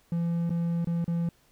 triangle tone with dropouts, 169.5 Hz, E3, 49 cents sharp, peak -23 dBFS, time 0.12-1.29 s, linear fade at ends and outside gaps 2 ms, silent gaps 0.495-0.504 / 0.846-0.871 / 1.044-1.079 s, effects pink hiss -64 dBFS RMS until 1.51 s

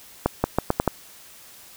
accelerating click train, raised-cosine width 1 ms, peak -4 dBFS, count 6, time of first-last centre 0.26-0.877 s, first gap 180 ms, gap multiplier 0.81, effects white hiss -47 dBFS RMS until 1.76 s

